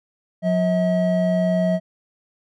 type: tone pair together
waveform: triangle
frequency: 180 / 641.4 Hz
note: F#3 / E5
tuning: -47 / -48 cents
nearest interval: octave + minor seventh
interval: 2199 cents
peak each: -17 / -18 dBFS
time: 0.42-1.8 s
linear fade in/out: 50 ms
effects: none